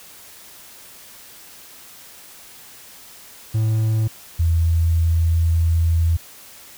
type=tone pair in turn; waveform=triangle / sine; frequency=110 / 82.86 Hz; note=A2 / E2; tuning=0 / +9 cents; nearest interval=perfect fourth; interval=491 cents; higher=first; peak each=-14 dBFS; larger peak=neither; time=3.54-4.08 / 4.39-6.17 s; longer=second; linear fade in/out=10 ms; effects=white hiss -43 dBFS RMS until 6.77 s

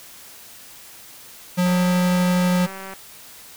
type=tone; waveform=square; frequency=179.6 Hz; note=F3; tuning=49 cents sharp; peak=-17 dBFS; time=1.57-2.67 s; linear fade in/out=20 ms
type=click train; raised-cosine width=0.5 ms; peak=-21 dBFS; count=246; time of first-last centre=1.66-2.936 s; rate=192 Hz
effects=white hiss -43 dBFS RMS until 3.56 s

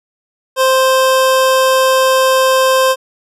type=tone; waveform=25% pulse; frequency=523.3 Hz; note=C5; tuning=in tune; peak=-5 dBFS; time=0.56-2.96 s; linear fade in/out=50 ms; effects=resampled to 32000 Hz

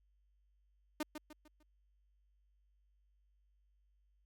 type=tone with echo; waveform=sawtooth; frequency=303.9 Hz; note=D#4; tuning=41 cents flat; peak=-31 dBFS; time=1-1.03 s; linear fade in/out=5 ms; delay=150 ms; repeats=4; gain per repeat=-8 dB; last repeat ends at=1.63 s; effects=added 50 Hz sine -70 dBFS peak until 4.25 s

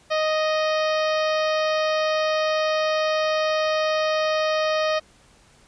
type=harmonic tone; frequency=622.3 Hz; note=D#5; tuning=in tune; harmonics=1 / 2 / 3 / 4 / 5 / 6 / 7 / 8 / 9; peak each=-21 / -27 / -31 / -33 / -35 / -37 / -38 / -39 / -40 dBFS; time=0.1-5 s; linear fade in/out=20 ms; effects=pink hiss -55 dBFS RMS until 5.67 s + resampled to 22050 Hz

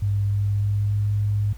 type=tone with pitch glide; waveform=sine; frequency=100.9 to 103.2 Hz; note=G#2 to G#2; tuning=-49 to -10 cents; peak=-19 dBFS; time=0.02-1.53 s; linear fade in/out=5 ms; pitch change=+39 cents; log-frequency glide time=0.26-1.06 s; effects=added 58 Hz sine -35 dBFS peak until 1.57 s + pink hiss -53 dBFS RMS until 1.57 s

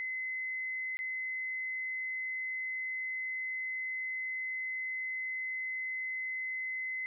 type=tone with dropouts; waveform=sine; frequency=2042 Hz; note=C7; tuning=43 cents flat; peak=-34 dBFS; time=0-7.06 s; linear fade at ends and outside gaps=0 ms; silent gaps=0.97-0.99 s; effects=none

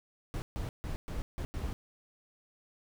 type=noise bursts at uneven times; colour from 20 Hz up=brown; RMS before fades=-36 dBFS; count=6; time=0.34-0.42 / 0.56-0.69 / 0.84-0.96 / 1.08-1.22 / 1.38-1.45 / 1.54-1.73 s; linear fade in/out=0 ms; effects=none

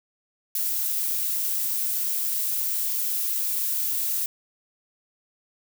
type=noise; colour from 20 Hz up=violet; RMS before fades=-26 dBFS; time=0.55-4.26 s; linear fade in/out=2 ms; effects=none

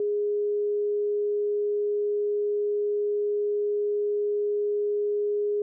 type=tone; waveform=sine; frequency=413.7 Hz; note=G#4; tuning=7 cents flat; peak=-23 dBFS; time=0-5.62 s; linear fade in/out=2 ms; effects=none

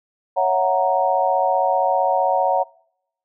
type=chord; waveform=sine; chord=F# dominant seventh; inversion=second; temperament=equal with one note detuned; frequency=554.4 / 664.6 / 740 / 932.3 Hz; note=C#5 / E5 / F#5 / A#5; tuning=0 / +14 / 0 / 0 cents; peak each=-21 / -24 / -19 / -21 dBFS; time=0.36-2.64 s; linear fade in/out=20 ms; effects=noise-tail reverb RT60 0.8 s tail -26 dB re dry

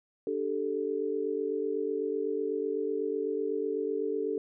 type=chord; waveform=sine; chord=D suspended fourth; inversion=none; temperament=equal; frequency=293.7 / 392 / 440 Hz; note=D4 / G4 / A4; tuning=0 / 0 / 0 cents; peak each=-36 / -33 / -31 dBFS; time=0.27-4.38 s; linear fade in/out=2 ms; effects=none

